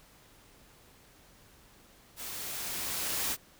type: noise with level ramp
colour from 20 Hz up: white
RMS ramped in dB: -41 to -31 dBFS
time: 2.16-3.37 s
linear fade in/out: 50 ms
effects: pink hiss -59 dBFS RMS until 3.59 s